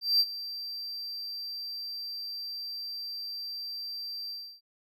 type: tone with ADSR envelope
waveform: triangle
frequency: 4699 Hz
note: D8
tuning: in tune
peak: -18 dBFS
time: 0.01-4.61 s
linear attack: 190 ms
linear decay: 47 ms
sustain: -16 dB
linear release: 310 ms
effects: none